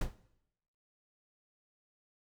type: noise with exponential decay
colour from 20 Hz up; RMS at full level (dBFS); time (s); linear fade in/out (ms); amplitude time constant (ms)
brown; -26; 0.01-0.16; 5; 32
effects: noise-tail reverb RT60 0.8 s tail -17 dB re dry